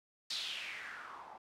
blue noise with low-pass filter sweep, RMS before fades -44 dBFS, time 0.3-1.38 s, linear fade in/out 5 ms, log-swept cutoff 4400 to 770 Hz, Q 4.3, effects none

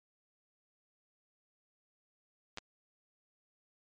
clicks, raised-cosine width 0.2 ms, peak -24 dBFS, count 2, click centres 2.574 / 2.584 s, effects MP3 64 kbps

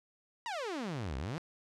sawtooth exponential two-way sweep, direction down then up, 987.8 to 61.2 to 178.6 Hz, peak -32 dBFS, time 0.46-1.38 s, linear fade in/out 0 ms, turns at 1.17 s, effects low-pass 6000 Hz 12 dB/octave

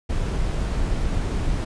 brown noise, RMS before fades -23 dBFS, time 0.09-1.65 s, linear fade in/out 10 ms, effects resampled to 22050 Hz

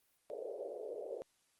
white band-pass noise, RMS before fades -44 dBFS, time 0.3-1.22 s, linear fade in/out 0 ms, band 400 to 570 Hz, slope 48 dB/octave, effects white hiss -75 dBFS RMS until 1.59 s + Opus 32 kbps

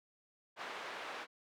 pink band-pass noise, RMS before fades -45 dBFS, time 0.56-1.27 s, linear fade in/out 50 ms, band 630 to 2700 Hz, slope 12 dB/octave, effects none

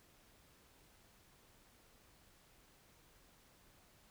silence, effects pink hiss -67 dBFS RMS until 4.1 s

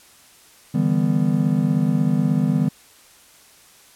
triangle chord, E minor seventh, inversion third, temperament just, 148.33 / 164.81 / 197.78 / 247.2 Hz, D3 / E3 / G3 / B3, +18 / 0 / +16 / +2 cents, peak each -20 dBFS, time 0.74-2.69 s, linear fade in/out 10 ms, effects white hiss -50 dBFS RMS until 3.95 s + low-pass 12000 Hz 12 dB/octave

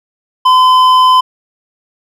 sine tone with hard clipping, 1020 Hz, C6, 44 cents flat, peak -6 dBFS, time 0.45-1.21 s, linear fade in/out 10 ms, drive 8 dB, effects none

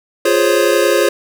square chord, Db major seventh, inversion first, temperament equal, 349.2 / 415.3 / 523.3 / 554.4 Hz, F4 / Ab4 / C5 / Db5, 0 / 0 / 0 / 0 cents, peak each -17 dBFS, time 0.25-1.09 s, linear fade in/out 5 ms, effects none

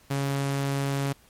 sawtooth tone, 138.8 Hz, C#3, 3 cents sharp, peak -21 dBFS, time 0.1-1.13 s, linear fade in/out 10 ms, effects pink hiss -58 dBFS RMS until 1.29 s + MP3 64 kbps

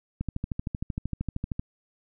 click train, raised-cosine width 5 ms, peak -17 dBFS, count 19, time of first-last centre 0.21-1.595 s, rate 13 Hz, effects none

